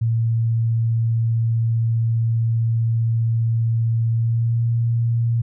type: tone with pitch glide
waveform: sine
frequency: 114.4 to 116.6 Hz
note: A#2 to A#2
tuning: -32 to +1 cents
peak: -16 dBFS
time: 0.01-5.42 s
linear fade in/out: 10 ms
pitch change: +33 cents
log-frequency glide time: 4.11-4.63 s
effects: none